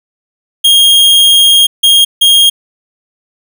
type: tone bursts at uneven times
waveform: 45% pulse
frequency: 3243 Hz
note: G#7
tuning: 42 cents flat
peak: -3 dBFS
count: 3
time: 0.64-1.67 / 1.83-2.05 / 2.21-2.5 s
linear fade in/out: 10 ms
effects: none